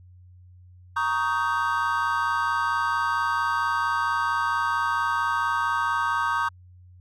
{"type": "chord", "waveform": "triangle", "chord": "Eb dominant seventh", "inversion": "second", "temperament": "just", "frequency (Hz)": [933.4, 1120.1, 1244.5, 1555.6], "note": ["Bb5", "Db6", "Eb6", "G6"], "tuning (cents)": [2, 18, 0, -14], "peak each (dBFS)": -26, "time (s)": [0.96, 6.49], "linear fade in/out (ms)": 10, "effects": ["added 90 Hz sine -47 dBFS peak until 7 s"]}